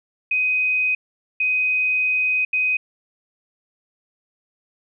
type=tone bursts at uneven times; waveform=sine; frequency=2509 Hz; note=D#7; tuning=14 cents sharp; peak=-17 dBFS; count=3; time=0.31-0.95 / 1.4-2.45 / 2.53-2.77 s; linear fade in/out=5 ms; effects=none